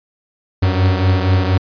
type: beating tone pair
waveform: 45% pulse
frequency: 92.5 / 96.7 Hz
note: F#2 / G2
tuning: 0 / -23 cents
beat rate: 4.2 Hz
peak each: -13 / -18 dBFS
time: 0.62-1.58 s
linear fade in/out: 10 ms
effects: resampled to 11025 Hz